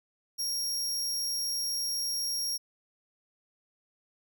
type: tone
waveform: sawtooth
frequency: 5588 Hz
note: F8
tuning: in tune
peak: -27 dBFS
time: 0.38-2.58 s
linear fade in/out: 20 ms
effects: none